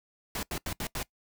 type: noise bursts at uneven times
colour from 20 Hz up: pink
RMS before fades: -34 dBFS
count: 5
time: 0.35-0.43 / 0.51-0.58 / 0.66-0.73 / 0.8-0.87 / 0.95-1.03 s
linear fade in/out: 2 ms
effects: noise-tail reverb RT60 0.1 s tail -21 dB re dry